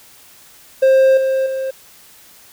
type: tone with level steps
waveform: triangle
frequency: 530 Hz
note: C5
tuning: 22 cents sharp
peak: -6 / -12 / -17 dBFS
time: 0.82-1.71 s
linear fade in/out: 10 ms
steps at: 1.17 / 1.46 s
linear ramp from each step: 5 ms
effects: white hiss -45 dBFS RMS until 2.52 s